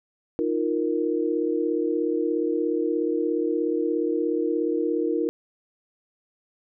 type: chord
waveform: sine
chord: Eb suspended second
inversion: none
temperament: equal with one note detuned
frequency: 311.1 / 348 / 466.2 Hz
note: Eb4 / F4 / Bb4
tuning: 0 / -6 / 0 cents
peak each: -26 dBFS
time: 0.39-5.29 s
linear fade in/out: 0 ms
effects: none